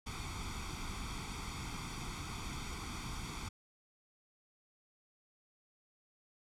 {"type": "noise with comb filter", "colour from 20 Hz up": "pink", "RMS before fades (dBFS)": -42, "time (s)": [0.06, 3.49], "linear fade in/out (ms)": 10, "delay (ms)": 0.87, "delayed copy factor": 0.8, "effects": ["low-pass 8000 Hz 12 dB/octave"]}